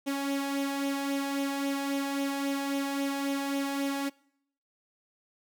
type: tone with flanger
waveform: sawtooth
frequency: 277.7 Hz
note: C#4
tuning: 3 cents sharp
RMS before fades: -31 dBFS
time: 0.06-4.1 s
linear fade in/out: 20 ms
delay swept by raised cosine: 0.31 to 1.23 ms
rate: 3.7 Hz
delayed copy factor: +0.55
effects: noise-tail reverb RT60 0.7 s tail -24 dB re dry